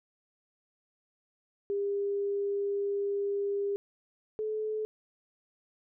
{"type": "tone pair in turn", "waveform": "sine", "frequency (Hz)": [402, 431.3], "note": ["G4", "A4"], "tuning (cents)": [44, -35], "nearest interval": "minor second", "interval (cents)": 121, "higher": "second", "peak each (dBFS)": [-28, -30], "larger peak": "first", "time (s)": [[1.7, 3.76], [4.39, 4.85]], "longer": "first", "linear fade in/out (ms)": 0, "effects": []}